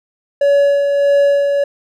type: tone with tremolo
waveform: triangle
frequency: 566 Hz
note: C#5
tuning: 36 cents sharp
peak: -6 dBFS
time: 0.41-1.64 s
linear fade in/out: 5 ms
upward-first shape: sine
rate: 1.6 Hz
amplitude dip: 40%
effects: none